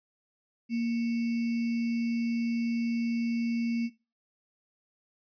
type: tone with sample-and-hold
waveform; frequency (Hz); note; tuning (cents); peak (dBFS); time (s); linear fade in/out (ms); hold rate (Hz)
sine; 232.7; A#3; -3; -26; 0.69-3.9; 50; 2450
effects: noise-tail reverb RT60 0.3 s tail -20 dB re dry + resampled to 11025 Hz